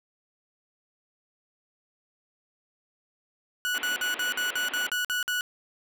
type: tone bursts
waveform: 30% pulse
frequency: 1471 Hz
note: F#6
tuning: 11 cents flat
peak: -23 dBFS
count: 10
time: 3.65-5.409 s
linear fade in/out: 0 ms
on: 130 ms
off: 51 ms
type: band-pass noise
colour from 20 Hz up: white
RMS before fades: -40 dBFS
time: 3.74-4.9 s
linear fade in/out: 10 ms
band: 230 to 3200 Hz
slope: 48 dB/octave
effects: none